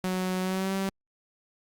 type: tone with pitch glide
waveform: sawtooth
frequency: 185 to 193.3 Hz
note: F#3 to G3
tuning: 0 to -24 cents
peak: -23 dBFS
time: 0.04-0.89 s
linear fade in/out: 0 ms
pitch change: +76 cents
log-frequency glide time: 0.41-0.73 s
effects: Opus 48 kbps